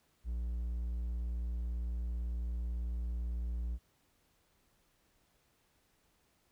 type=tone; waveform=triangle; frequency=59 Hz; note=A#1; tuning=22 cents sharp; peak=-32 dBFS; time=0.24-3.79 s; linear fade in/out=50 ms; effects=pink hiss -73 dBFS RMS until 6.51 s